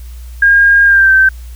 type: tone with pitch glide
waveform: sine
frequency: 1619 to 1552.2 Hz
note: G#6 to G6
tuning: -45 to -18 cents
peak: -4 dBFS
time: 0.42-1.29 s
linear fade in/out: 5 ms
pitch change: -73 cents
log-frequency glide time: 0.85-1.13 s
effects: added 60 Hz sine -26 dBFS peak until 1.55 s + white hiss -44 dBFS RMS until 1.55 s